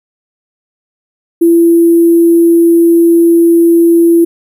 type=tone with sample-and-hold; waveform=sine; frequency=336.9 Hz; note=E4; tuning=38 cents sharp; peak=-3 dBFS; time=1.41-4.25 s; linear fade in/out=10 ms; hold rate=11025 Hz; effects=none